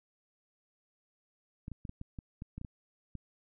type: clicks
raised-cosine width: 5 ms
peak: -29 dBFS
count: 11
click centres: 1.681 / 1.717 / 1.852 / 1.894 / 2.014 / 2.188 / 2.421 / 2.58 / 2.614 / 2.648 / 3.153 s
effects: none